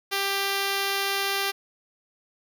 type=tone; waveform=5% pulse; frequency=394.7 Hz; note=G4; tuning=12 cents sharp; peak=-13 dBFS; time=0.11-1.52 s; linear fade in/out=20 ms; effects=none